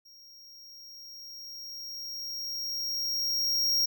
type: tone with level ramp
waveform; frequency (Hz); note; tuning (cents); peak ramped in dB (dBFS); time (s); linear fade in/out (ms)
square; 5588; F8; 0; -52 to -23; 0.05-3.86; 10
effects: none